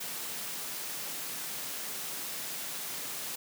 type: high-pass noise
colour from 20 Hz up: white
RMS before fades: -38 dBFS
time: 0-3.36 s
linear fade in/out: 10 ms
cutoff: 120 Hz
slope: 48 dB/octave
effects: none